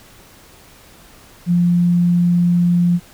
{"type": "tone", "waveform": "sine", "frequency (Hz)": 174.61, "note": "F3", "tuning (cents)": 0, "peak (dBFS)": -11, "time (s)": [1.46, 3], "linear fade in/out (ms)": 50, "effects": ["pink hiss -45 dBFS RMS until 3.13 s"]}